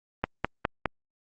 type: click train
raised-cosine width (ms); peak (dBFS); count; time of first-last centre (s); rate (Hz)
0.5; -9; 4; 0.24-0.857; 4.86
effects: Opus 32 kbps